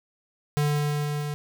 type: tone with level ramp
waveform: square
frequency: 147.4 Hz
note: D3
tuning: 7 cents sharp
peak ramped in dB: -21 to -29 dBFS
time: 0.57-1.34 s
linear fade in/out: 0 ms
effects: 8-bit